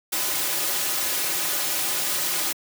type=noise with comb filter; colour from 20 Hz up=white; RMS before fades=-25 dBFS; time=0.12-2.53 s; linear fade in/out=10 ms; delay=4.4 ms; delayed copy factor=-0.7; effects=high-pass 200 Hz 12 dB/octave